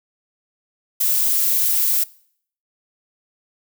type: noise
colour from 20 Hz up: violet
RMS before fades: -18 dBFS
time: 1-2.04 s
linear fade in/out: 10 ms
effects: noise-tail reverb RT60 0.6 s tail -22 dB re dry